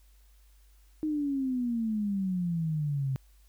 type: exponential sweep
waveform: sine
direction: down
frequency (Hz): 312.9 to 130.8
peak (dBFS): -27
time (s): 1.03-3.16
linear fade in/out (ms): 0
effects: added 50 Hz sine -56 dBFS peak until 3.48 s + white hiss -68 dBFS RMS until 3.48 s